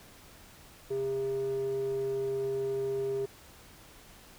square tone with band-pass filter, 134 Hz, C3, 42 cents sharp, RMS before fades -32 dBFS, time 0.9-3.26 s, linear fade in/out 10 ms, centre 410 Hz, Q 5.9, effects pink hiss -54 dBFS RMS until 4.38 s

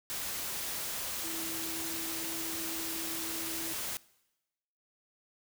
sine tone in noise, 327.1 Hz, E4, 13 cents flat, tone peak -42 dBFS, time 1.24-3.73 s, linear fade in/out 0 ms, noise white, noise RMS -37 dBFS, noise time 0.1-3.97 s, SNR -8 dB, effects noise-tail reverb RT60 1.0 s tail -22 dB re dry

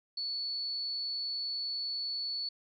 sine tone, 4435 Hz, C#8, in tune, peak -33 dBFS, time 0.17-2.49 s, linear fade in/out 5 ms, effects none

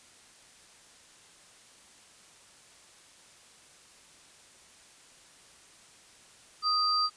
sine tone pair together, 1244.5 / 4703 Hz, D#6 / D8, 0 / +2 cents, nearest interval octave + major seventh, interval 2302 cents, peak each -27 dBFS, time 6.62-7.1 s, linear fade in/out 50 ms, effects white hiss -56 dBFS RMS until 7.16 s + resampled to 22050 Hz

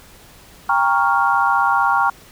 sine chord, G half-diminished seventh, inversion none, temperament equal with one note detuned, 796.8 / 932.3 / 1108.7 / 1396.9 Hz, G5 / Bb5 / Db6 / F6, +28 / 0 / 0 / 0 cents, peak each -19 dBFS, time 0.69-2.1 s, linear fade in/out 5 ms, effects pink hiss -45 dBFS RMS until 2.31 s

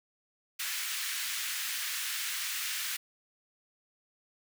pink high-pass noise, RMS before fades -35 dBFS, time 0.59-2.97 s, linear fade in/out 10 ms, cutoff 1600 Hz, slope 24 dB/octave, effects none

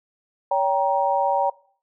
sine chord, G diminished, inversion second, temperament just, 564.5 / 784 / 940.8 Hz, Db5 / G5 / Bb5, +31 / 0 / +16 cents, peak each -23 / -22 / -22 dBFS, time 0.51-1.5 s, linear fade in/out 5 ms, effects noise-tail reverb RT60 0.5 s tail -22 dB re dry

